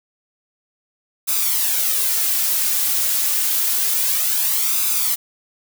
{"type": "noise with flanger", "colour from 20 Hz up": "blue", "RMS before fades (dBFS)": -19, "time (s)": [1.27, 5.16], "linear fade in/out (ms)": 20, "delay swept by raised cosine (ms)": [0.8, 3.6], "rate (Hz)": 0.28, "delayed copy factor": 0.6, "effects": []}